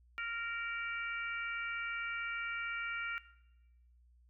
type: harmonic tone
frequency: 464.4 Hz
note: A#4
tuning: 7 cents flat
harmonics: 3 / 4 / 5 / 6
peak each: -40 / -45 / -41 / -47 dBFS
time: 0.18-3.18 s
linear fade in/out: 0 ms
effects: noise-tail reverb RT60 0.9 s tail -17 dB re dry + added 60 Hz sine -62 dBFS peak until 4.29 s